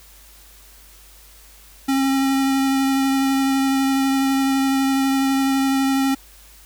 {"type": "tone with vibrato", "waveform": "square", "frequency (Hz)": 269.9, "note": "C#4", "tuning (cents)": -46, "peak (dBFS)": -17, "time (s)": [1.88, 6.15], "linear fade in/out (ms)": 10, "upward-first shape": "triangle", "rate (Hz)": 12, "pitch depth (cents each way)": 14, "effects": ["added 50 Hz sine -48 dBFS peak until 6.65 s", "white hiss -48 dBFS RMS until 6.65 s"]}